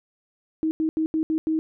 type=tone bursts at uneven times; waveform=sine; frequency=316.9 Hz; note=D#4; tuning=32 cents sharp; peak=-20 dBFS; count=6; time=0.63-0.71 / 0.8-0.89 / 0.97-1.06 / 1.14-1.23 / 1.3-1.38 / 1.47-1.59 s; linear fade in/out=0 ms; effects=none